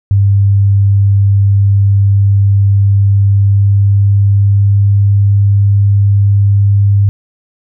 sine tone with pitch glide, 99.6 to 100.52 Hz, G2 to G2, +28 to +44 cents, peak -5 dBFS, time 0.11-7.09 s, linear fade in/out 0 ms, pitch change +16 cents, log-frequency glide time 3.06-4.98 s, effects none

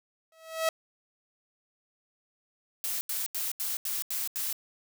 sawtooth tone with exponential growth, 646 Hz, E5, 35 cents flat, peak -18 dBFS, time 0.32-0.69 s, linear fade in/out 2 ms, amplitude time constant 80 ms
blue noise bursts, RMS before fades -32 dBFS, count 7, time 2.84-4.528 s, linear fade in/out 0 ms, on 170 ms, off 83 ms
effects none

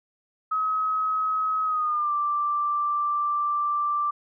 sine tone with pitch glide, 1275 to 1176 Hz, D#6 to D6, +42 to +2 cents, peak -22 dBFS, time 0.51-4.11 s, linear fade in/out 10 ms, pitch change -140 cents, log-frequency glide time 1.64-2.13 s, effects none

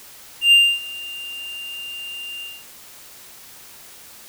triangle tone with ADSR envelope, 2794 Hz, F7, in tune, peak -6 dBFS, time 0.41-2.65 s, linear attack 110 ms, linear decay 270 ms, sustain -22 dB, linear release 230 ms, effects white hiss -43 dBFS RMS until 4.28 s

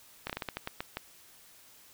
slowing click train, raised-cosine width 0.3 ms, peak -18 dBFS, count 10, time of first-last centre 0.27-0.97 s, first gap 26 ms, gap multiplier 1.26, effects white hiss -57 dBFS RMS until 1.93 s

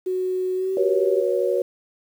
sine tone with pitch glide, 370 to 389.1 Hz, F#4 to G4, 0 to -13 cents, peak -21 dBFS, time 0.06-1.22 s, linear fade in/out 10 ms, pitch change +87 cents, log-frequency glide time 0.55-0.84 s
sine chord, F# suspended fourth, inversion none, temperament equal with one note detuned, 370 / 482 / 554.4 Hz, F#4 / B4 / C#5, 0 / -42 / 0 cents, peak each -23 dBFS, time 0.77-1.62 s, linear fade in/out 2 ms
effects 8-bit

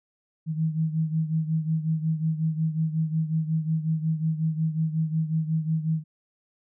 sine beating tone pair, 158 / 163.5 Hz, D#3 / E3, +27 / -14 cents, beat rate 5.5 Hz, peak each -24 / -29 dBFS, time 0.46-6.04 s, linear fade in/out 50 ms, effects none

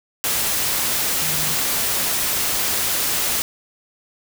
sine tone in noise, 155.56 Hz, D#3, in tune, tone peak -32 dBFS, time 1.22-1.54 s, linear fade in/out 0 ms, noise white, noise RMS -21 dBFS, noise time 0.24-3.42 s, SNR -14 dB, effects none

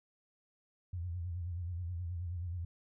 sine tone with vibrato, 87.31 Hz, F2, in tune, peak -36 dBFS, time 0.93-2.65 s, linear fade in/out 5 ms, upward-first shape sine, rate 9.4 Hz, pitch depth 87 cents each way, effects none

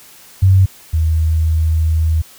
sine tone pair in turn, 95 / 79.83 Hz, F#2 / D#2, +46 / +45 cents, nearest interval minor third, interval 301 cents, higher first, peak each -6 / -11 dBFS, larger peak first, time 0.42-0.66 / 0.93-2.22 s, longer second, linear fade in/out 10 ms, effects white hiss -42 dBFS RMS until 2.38 s

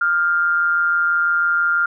sine tone with amplitude modulation, 1396.9 Hz, F6, in tune, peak -12 dBFS, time 0.01-1.86 s, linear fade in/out 5 ms, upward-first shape sine, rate 166 Hz, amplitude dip 55%, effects none

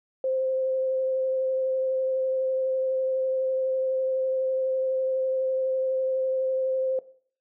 sine tone with vibrato, 523.3 Hz, C5, in tune, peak -23 dBFS, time 0.24-6.99 s, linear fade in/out 2 ms, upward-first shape sine, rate 12 Hz, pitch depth 11 cents each way, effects noise-tail reverb RT60 0.5 s tail -17 dB re dry

